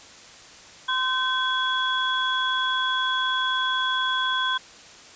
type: tone cluster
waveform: sine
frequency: 1033 / 1538 / 3363 Hz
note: C6 / G6 / G#7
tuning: -22 / -33 / +21 cents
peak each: -26 dBFS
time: 0.88-4.58 s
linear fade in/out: 10 ms
effects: white hiss -46 dBFS RMS until 5.15 s + resampled to 16000 Hz

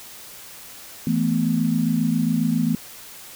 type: chord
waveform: sine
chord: E suspended fourth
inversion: none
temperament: just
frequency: 164.81 / 219.8 / 247.2 Hz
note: E3 / A3 / B3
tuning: 0 / -2 / +2 cents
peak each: -23 / -22 / -22 dBFS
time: 1.07-2.75 s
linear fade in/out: 2 ms
effects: white hiss -41 dBFS RMS until 3.35 s

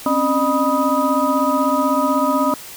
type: tone cluster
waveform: sine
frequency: 261.9 / 278 / 607 / 979 / 1252 Hz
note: C4 / C#4 / D#5 / B5 / D#6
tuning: +2 / +5 / -43 / -15 / +10 cents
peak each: -21 dBFS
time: 0.06-2.54 s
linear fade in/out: 2 ms
effects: white hiss -36 dBFS RMS until 2.76 s

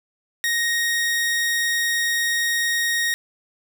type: tone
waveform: sawtooth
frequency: 1869 Hz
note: A#6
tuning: 4 cents sharp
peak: -16 dBFS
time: 0.44-3.14 s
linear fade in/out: 0 ms
effects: none

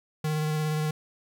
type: tone with vibrato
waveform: square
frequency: 153.9 Hz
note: D#3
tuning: 19 cents flat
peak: -26 dBFS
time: 0.24-0.91 s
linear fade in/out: 5 ms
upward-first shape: square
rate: 17 Hz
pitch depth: 13 cents each way
effects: 11-bit

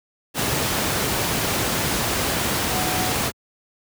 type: tone in noise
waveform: sine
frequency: 738 Hz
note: F#5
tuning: 5 cents flat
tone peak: -28 dBFS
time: 2.7-3.16 s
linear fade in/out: 50 ms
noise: pink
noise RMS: -22 dBFS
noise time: 0.34-3.32 s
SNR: -9 dB
effects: high-pass 80 Hz 12 dB/octave

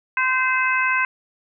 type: harmonic tone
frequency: 516 Hz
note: C5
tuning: 24 cents flat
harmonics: 2 / 3 / 4 / 5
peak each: -23 / -21 / -24 / -24 dBFS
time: 0.17-1.05 s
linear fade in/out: 2 ms
effects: none

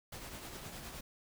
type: noise with tremolo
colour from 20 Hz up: pink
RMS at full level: -45 dBFS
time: 0.12-1.01 s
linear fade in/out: 5 ms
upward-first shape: triangle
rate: 9.7 Hz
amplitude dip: 45%
effects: none

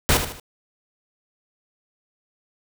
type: noise with echo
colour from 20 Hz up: pink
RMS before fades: -17 dBFS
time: 0.09-0.17 s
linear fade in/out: 0 ms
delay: 76 ms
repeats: 3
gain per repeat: -8 dB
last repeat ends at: 0.398 s
effects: none

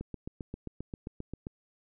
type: click train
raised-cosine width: 3 ms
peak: -25 dBFS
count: 12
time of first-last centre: 0.01-1.469 s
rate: 7.54 Hz
effects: none

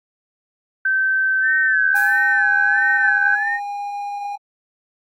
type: tone with pitch glide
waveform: sine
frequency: 1547 to 1536.3 Hz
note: G6 to G6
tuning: -23 to -35 cents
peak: -15 dBFS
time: 0.85-3.35 s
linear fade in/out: 5 ms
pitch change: -12 cents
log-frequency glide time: 1.26-1.53 s
type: tone with vibrato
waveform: sine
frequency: 1726 Hz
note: A6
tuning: 34 cents flat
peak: -19 dBFS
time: 1.41-3.6 s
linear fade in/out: 50 ms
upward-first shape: sine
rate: 1.5 Hz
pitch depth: 120 cents each way
type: tone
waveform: triangle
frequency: 813 Hz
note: G#5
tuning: 37 cents flat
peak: -22 dBFS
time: 1.94-4.36 s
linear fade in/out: 10 ms
type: noise with exponential decay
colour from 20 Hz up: violet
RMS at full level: -28 dBFS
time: 1.96-2.42 s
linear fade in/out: 2 ms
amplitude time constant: 100 ms
effects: AAC 48 kbps

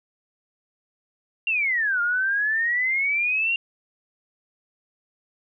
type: exponential two-way sweep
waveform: sine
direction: down then up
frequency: 2794 to 1396.9 to 2794 Hz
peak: -20 dBFS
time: 1.47-3.56 s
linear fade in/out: 2 ms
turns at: 2.01 s
effects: none

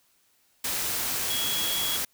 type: tone in noise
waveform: sine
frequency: 3333 Hz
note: G#7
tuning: 5 cents sharp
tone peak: -29 dBFS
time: 1.3-1.97 s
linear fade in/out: 5 ms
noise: white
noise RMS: -29 dBFS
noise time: 0.64-2.05 s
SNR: -3 dB
effects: white hiss -66 dBFS RMS until 2.13 s

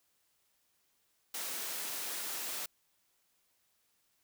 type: high-pass noise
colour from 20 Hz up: white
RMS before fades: -39 dBFS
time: 1.34-2.66 s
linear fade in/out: 5 ms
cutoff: 270 Hz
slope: 12 dB/octave
effects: white hiss -75 dBFS RMS until 4.23 s

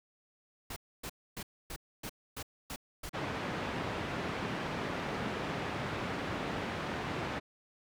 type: noise bursts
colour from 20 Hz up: pink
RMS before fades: -41 dBFS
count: 8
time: 0.7-3.094 s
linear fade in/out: 5 ms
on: 63 ms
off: 270 ms
type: band-pass noise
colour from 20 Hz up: pink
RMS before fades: -37 dBFS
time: 3.13-7.4 s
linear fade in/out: 20 ms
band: 110 to 2500 Hz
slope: 12 dB/octave
effects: none

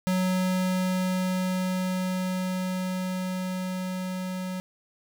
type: tone with level ramp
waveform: square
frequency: 184.8 Hz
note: F#3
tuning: 2 cents flat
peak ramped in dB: -23 to -31 dBFS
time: 0.07-4.6 s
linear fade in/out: 0 ms
effects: none

